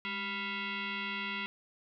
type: tone with frequency modulation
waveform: sine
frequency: 389.3 Hz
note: G4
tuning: 12 cents flat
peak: -34 dBFS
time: 0.05-1.46 s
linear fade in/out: 0 ms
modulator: 594 Hz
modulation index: 5.1
effects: none